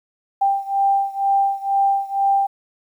sine beating tone pair, 789 / 791.1 Hz, G5 / G5, +11 / +16 cents, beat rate 2.1 Hz, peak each -18 / -20 dBFS, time 0.41-2.47 s, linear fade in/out 10 ms, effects 9-bit

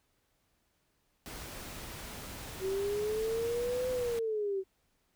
pink noise, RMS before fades -44 dBFS, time 1.26-4.19 s, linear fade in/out 0 ms
sine linear two-way sweep, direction up then down, 376.1 to 511 to 376.1 Hz, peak -30 dBFS, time 2.6-4.64 s, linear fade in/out 50 ms, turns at 3.9 s
effects pink hiss -75 dBFS RMS until 5.15 s

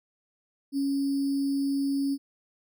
sine tone with sample-and-hold, 277.2 Hz, C#4, in tune, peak -24 dBFS, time 0.72-2.18 s, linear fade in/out 50 ms, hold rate 4900 Hz, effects none

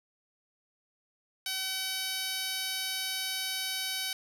10% pulse tone with band-pass filter, 760 Hz, F#5, 46 cents sharp, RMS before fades -34 dBFS, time 1.46-4.13 s, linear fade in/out 2 ms, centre 7700 Hz, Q 0.62, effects none

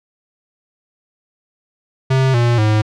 square tone with pitch steps, 132.3 / 119.24 / 107.46 Hz, C3 / A#2 / A2, +20 / +40 / -40 cents, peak -12 dBFS, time 2.1-2.82 s, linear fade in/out 10 ms, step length 240 ms, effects low-pass 5000 Hz 12 dB/octave

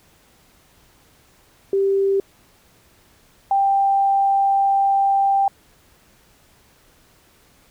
sine tone pair in turn, 392 / 788.1 Hz, G4 / G5, 0 / +9 cents, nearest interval octave, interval 1209 cents, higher second, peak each -15 / -14 dBFS, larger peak second, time 1.73-2.2 / 3.51-5.48 s, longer second, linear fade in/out 2 ms, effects pink hiss -55 dBFS RMS until 7.7 s

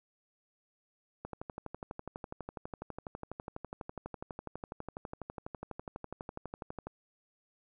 click train, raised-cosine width 1 ms, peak -26 dBFS, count 69, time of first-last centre 1.25-6.87 s, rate 12.1 Hz, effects none

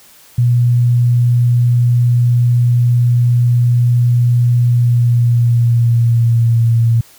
sine tone with pitch glide, 121 to 115.74 Hz, B2 to A#2, -35 to -12 cents, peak -8 dBFS, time 0.38-7.01 s, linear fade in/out 5 ms, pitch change -77 cents, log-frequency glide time 4.65-6.6 s, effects white hiss -44 dBFS RMS until 7.18 s

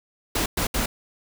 pink noise bursts at uneven times, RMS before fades -24 dBFS, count 3, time 0.35-0.46 / 0.57-0.67 / 0.74-0.86 s, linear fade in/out 5 ms, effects none

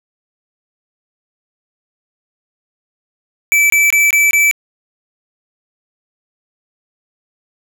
square tone bursts, 2315 Hz, D7, 25 cents flat, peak -9 dBFS, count 5, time 3.52-4.512 s, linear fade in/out 0 ms, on 180 ms, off 23 ms, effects none

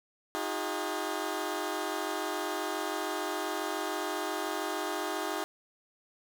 15% pulse tone cluster, 313.9 / 359.8 / 406.9 Hz, D#4 / F#4 / G#4, +15 / -48 / -35 cents, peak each -30 dBFS, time 0.35-5.44 s, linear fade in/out 0 ms, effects none

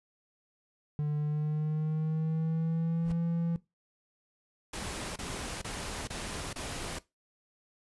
triangle tone with pitch glide, 149 to 168.22 Hz, D3 to E3, +25 to +35 cents, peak -26 dBFS, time 0.99-3.56 s, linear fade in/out 0 ms, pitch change +210 cents, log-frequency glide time 1.18-3.19 s
brown noise with exponential growth, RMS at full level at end -36 dBFS, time 2.98-3.12 s, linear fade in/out 2 ms, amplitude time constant 29 ms
pink noise bursts, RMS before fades -38 dBFS, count 5, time 4.73-6.988 s, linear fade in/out 5 ms, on 430 ms, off 27 ms
effects noise-tail reverb RT60 0.2 s tail -18 dB re dry + resampled to 24000 Hz

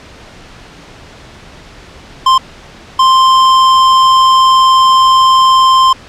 square tone bursts at uneven times, 1046.5 Hz, C6, in tune, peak -5 dBFS, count 2, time 2.26-2.38 / 2.99-5.93 s, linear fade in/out 5 ms, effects pink hiss -35 dBFS RMS until 6.08 s + low-pass 5000 Hz 12 dB/octave

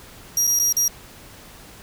35% pulse tone with dropouts, 5700 Hz, F8, 34 cents sharp, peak -14 dBFS, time 0.37-0.88 s, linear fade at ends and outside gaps 2 ms, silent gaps 0.47-0.474 / 0.591-0.597 / 0.726-0.767 s, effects pink hiss -44 dBFS RMS until 1.82 s

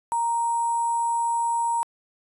sine tone with sample-and-hold, 932.3 Hz, A#5, in tune, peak -21 dBFS, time 0.12-1.83 s, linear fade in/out 0 ms, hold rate 8820 Hz, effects resampled to 32000 Hz

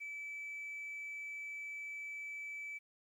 sine tone, 2307 Hz, D7, 31 cents flat, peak -40 dBFS, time 0-2.79 s, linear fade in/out 20 ms, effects tanh soft clip ceiling -40 dBFS + 12-bit

